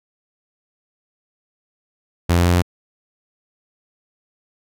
sawtooth tone with pitch steps, 86.3 / 87 / 87.71 / 88.42 Hz, F2 / F2 / F2 / F2, -20 / -6 / +8 / +22 cents, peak -9 dBFS, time 2.29-2.622 s, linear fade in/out 10 ms, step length 83 ms, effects none

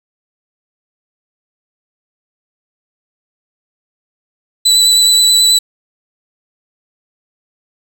30% pulse tone with vibrato, 3972 Hz, B7, 9 cents sharp, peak -4 dBFS, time 4.65-5.59 s, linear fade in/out 10 ms, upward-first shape sine, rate 9.4 Hz, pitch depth 15 cents each way, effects none

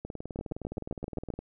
two click trains, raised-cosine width 2 ms, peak -24 / -20 dBFS, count 27 / 8, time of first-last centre 0.05-1.39 / 0.39-1.303 s, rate 19.4 / 7.67 Hz, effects none

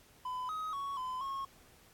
triangle tone with pitch steps, 1007 / 1262 / 1113 / 1019 / 1089 Hz, B5 / D#6 / C#6 / C6 / C#6, +33 / +24 / +7 / -46 / -31 cents, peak -34 dBFS, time 0.25-1.45 s, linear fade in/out 5 ms, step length 240 ms, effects pink hiss -62 dBFS RMS until 1.93 s + AAC 64 kbps

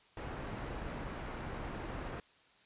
pink low-pass noise, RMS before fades -42 dBFS, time 0.17-2.2 s, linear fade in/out 2 ms, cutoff 1800 Hz, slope 12 dB/octave, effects white hiss -65 dBFS RMS until 2.65 s + resampled to 8000 Hz

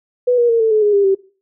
sine tone with pitch steps, 493.9 / 477.1 / 460.8 / 445.1 / 430 / 415.3 / 401.2 / 387.5 Hz, B4 / A#4 / A#4 / A4 / A4 / G#4 / G4 / G4, 0 / +40 / -20 / +20 / -40 / 0 / +40 / -20 cents, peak -10 dBFS, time 0.27-1.15 s, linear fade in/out 10 ms, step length 110 ms, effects noise-tail reverb RT60 0.4 s tail -21 dB re dry

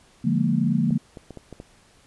sine chord, Bb dominant seventh, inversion first, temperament just, 145.68 / 174.81 / 209.8 / 233.1 Hz, D3 / F3 / Ab3 / Bb3, -14 / +2 / +18 / 0 cents, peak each -25 / -24 / -25 / -23 dBFS, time 0.24-0.98 s, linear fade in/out 10 ms
clicks, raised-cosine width 2 ms, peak -24 dBFS, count 6, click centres 0.907 / 1.172 / 1.307 / 1.373 / 1.527 / 1.601 s
effects pink hiss -56 dBFS RMS until 2.06 s + resampled to 24000 Hz

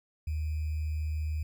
sine tone with sample-and-hold, 77.2 Hz, D#2, 13 cents flat, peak -29 dBFS, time 0.27-1.43 s, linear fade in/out 5 ms, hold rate 2450 Hz, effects none

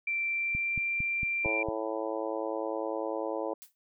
sine tone with pitch glide, 2349 to 2365 Hz, D7 to D7, 0 to +12 cents, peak -28 dBFS, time 0.07-1.63 s, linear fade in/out 5 ms, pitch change +12 cents, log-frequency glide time 0.27-0.81 s
click train, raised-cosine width 5 ms, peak -25 dBFS, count 6, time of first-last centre 0.55-1.686 s, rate 4.4 Hz
harmonic tone, 110 Hz, A2, in tune, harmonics 3 / 4 / 5 / 6 / 7 / 8 / 9, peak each -37 / -37 / -35 / -40 / -42 / -42 / -43 dBFS, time 1.44-3.54 s, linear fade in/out 10 ms
blue noise with exponential decay, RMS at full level -44 dBFS, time 3.62-3.75 s, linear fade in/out 0 ms, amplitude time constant 27 ms
effects none

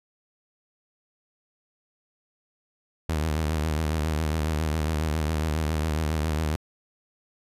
sawtooth tone with vibrato, 77.78 Hz, D#2, in tune, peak -20 dBFS, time 3.09-6.56 s, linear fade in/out 0 ms, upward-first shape triangle, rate 7.3 Hz, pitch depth 92 cents each way, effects resampled to 32000 Hz

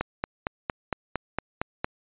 click train, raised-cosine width 0.5 ms, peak -11 dBFS, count 9, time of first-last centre 0.01-1.845 s, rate 4.36 Hz, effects resampled to 8000 Hz

